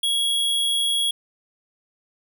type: tone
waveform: square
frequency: 3322 Hz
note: G#7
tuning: in tune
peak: -20 dBFS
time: 0.03-1.11 s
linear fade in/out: 5 ms
effects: none